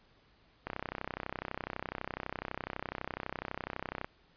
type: click train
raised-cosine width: 0.5 ms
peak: -21 dBFS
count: 109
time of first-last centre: 0.67-4.045 s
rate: 32 Hz
effects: pink hiss -66 dBFS RMS until 4.36 s + resampled to 11025 Hz